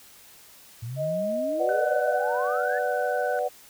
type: exponential sweep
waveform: sine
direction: up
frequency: 110 to 1785 Hz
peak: -31 dBFS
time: 0.82-2.79 s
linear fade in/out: 10 ms
type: tone with pitch glide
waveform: sine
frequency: 626 to 604 Hz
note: D#5 to D5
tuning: +10 to +48 cents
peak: -25 dBFS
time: 0.96-2.18 s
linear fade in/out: 50 ms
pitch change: -62 cents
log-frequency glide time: 1.47-2.01 s
type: chord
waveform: sine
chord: B minor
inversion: none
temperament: equal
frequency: 493.9 / 587.3 / 740 Hz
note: B4 / D5 / F#5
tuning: 0 / 0 / 0 cents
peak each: -28 dBFS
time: 1.59-3.49 s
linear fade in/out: 20 ms
type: tone with vibrato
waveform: sine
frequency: 1501 Hz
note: F#6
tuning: 24 cents sharp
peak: -32 dBFS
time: 1.69-3.39 s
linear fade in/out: 0 ms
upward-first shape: triangle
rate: 20 Hz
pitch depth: 32 cents each way
effects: white hiss -51 dBFS RMS until 3.69 s